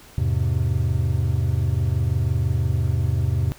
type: chord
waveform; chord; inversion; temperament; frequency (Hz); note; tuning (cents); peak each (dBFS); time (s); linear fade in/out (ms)
triangle; E augmented; none; just; 82.41 / 103.01 / 128.76; E2 / G#2 / B#2; 0 / -14 / -27; -21; 0.18-3.52; 0
effects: pink hiss -47 dBFS RMS until 3.58 s